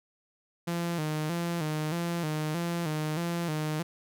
sawtooth tone with vibrato, 162.2 Hz, E3, 28 cents flat, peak -25 dBFS, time 0.67-3.83 s, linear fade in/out 10 ms, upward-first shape square, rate 1.6 Hz, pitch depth 92 cents each way, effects none

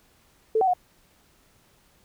sine tone with pitch steps, 441.5 / 759 / 724 Hz, A4 / F#5 / F#5, +6 / +44 / -38 cents, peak -18 dBFS, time 0.55-0.736 s, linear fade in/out 5 ms, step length 62 ms, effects pink hiss -61 dBFS RMS until 2.04 s

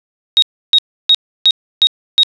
sine tone bursts, 3766 Hz, A#7, 17 cents sharp, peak -5 dBFS, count 6, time 0.37-2.232 s, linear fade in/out 0 ms, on 52 ms, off 310 ms, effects resampled to 22050 Hz + 7-bit

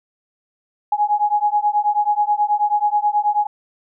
sine beating tone pair, 829 / 838.3 Hz, G#5 / G#5, -3 / +16 cents, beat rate 9.3 Hz, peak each -18 dBFS, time 0.92-3.47 s, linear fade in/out 5 ms, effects none

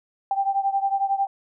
sine beating tone pair, 784 / 795 Hz, G5 / G5, 0 / +24 cents, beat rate 11 Hz, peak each -22 / -25 dBFS, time 0.31-1.27 s, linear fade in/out 2 ms, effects none

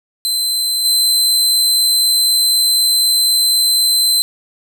sawtooth tone with level steps, 4072 Hz, C8, 48 cents flat, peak -12 / -8 dBFS, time 0.25-4.22 s, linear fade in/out 0 ms, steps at 0.84 s, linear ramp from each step 20 ms, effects none

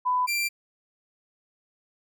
sine / sawtooth tone pair in turn, 999 / 2363 Hz, B5 / D7, +20 / +10 cents, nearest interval octave + minor third, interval 1490 cents, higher second, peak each -21 dBFS, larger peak neither, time 0.05-0.27 / 0.27-0.49 s, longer neither, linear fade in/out 20 ms, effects none

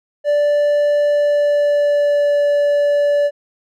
triangle tone with pitch glide, 585 to 578.9 Hz, D5 to D5, -7 to -25 cents, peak -10 dBFS, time 0.24-3.31 s, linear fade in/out 50 ms, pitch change -18 cents, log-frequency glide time 1.04-2.43 s, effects none

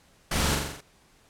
pink noise with echo, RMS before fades -27 dBFS, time 0.31-0.55 s, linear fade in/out 5 ms, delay 43 ms, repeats 6, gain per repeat -3 dB, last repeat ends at 0.808 s, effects pink hiss -60 dBFS RMS until 1.29 s + low-pass 11000 Hz 12 dB/octave

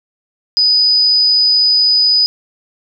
sine tone, 4978 Hz, D#8, in tune, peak -8 dBFS, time 0.57-2.26 s, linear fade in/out 0 ms, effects none

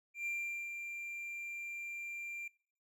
triangle tone with ADSR envelope, 2375 Hz, D7, 19 cents sharp, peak -33 dBFS, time 0.14-2.48 s, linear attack 120 ms, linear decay 430 ms, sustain -6 dB, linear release 5 ms, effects noise-tail reverb RT60 0.5 s tail -24 dB re dry

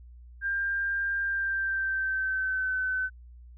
sine tone with pitch glide, 1595 to 1518.6 Hz, G6 to F#6, +30 to +45 cents, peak -26 dBFS, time 0.41-3.1 s, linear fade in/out 50 ms, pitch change -85 cents, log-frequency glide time 1.21-2.75 s, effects added 60 Hz sine -46 dBFS peak until 3.57 s

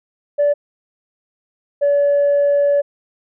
sine tone pair in turn, 580 / 571.7 Hz, D5 / D5, -22 / -47 cents, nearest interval unison, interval 25 cents, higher first, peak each -10 dBFS, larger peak neither, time 0.38-0.54 / 1.81-2.82 s, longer second, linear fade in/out 20 ms, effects tanh soft clip ceiling -9 dBFS

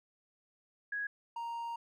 sine / triangle tone pair in turn, 1661.2 / 932.3 Hz, G#6 / A#5, 0 / 0 cents, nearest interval minor seventh, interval 1000 cents, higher first, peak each -34 / -35 dBFS, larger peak first, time 0.92-1.07 / 1.36-1.76 s, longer second, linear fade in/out 5 ms, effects none

